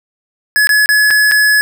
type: tone with dropouts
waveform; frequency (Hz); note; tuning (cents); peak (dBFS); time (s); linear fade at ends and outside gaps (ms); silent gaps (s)
square; 1700; G#6; +40; -8; 0.56-1.61; 0; 0.671-0.692 / 0.859-0.89 / 1.105-1.109 / 1.313-1.319
effects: none